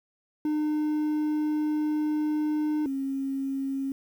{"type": "tone pair in turn", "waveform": ["triangle", "sine"], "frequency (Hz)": [303.4, 271.1], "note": ["D#4", "C#4"], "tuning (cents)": [-44, -38], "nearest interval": "major second", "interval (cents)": 194, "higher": "first", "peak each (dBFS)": [-22, -27], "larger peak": "first", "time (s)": [[0.45, 2.86], [2.86, 3.92]], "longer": "first", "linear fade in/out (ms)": 2, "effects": ["9-bit"]}